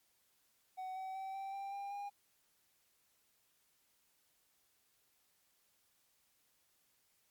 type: tone with pitch steps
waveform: triangle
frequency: 750 / 759.6 / 769.3 / 779.1 / 789.1 / 799.2 / 809.4 Hz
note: F#5 / F#5 / G5 / G5 / G5 / G5 / G#5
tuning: +23 / +45 / -33 / -11 / +11 / +33 / -45 cents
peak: -39 dBFS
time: 0.77-2.1 s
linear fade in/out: 20 ms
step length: 190 ms
effects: white hiss -75 dBFS RMS until 7.3 s + MP3 96 kbps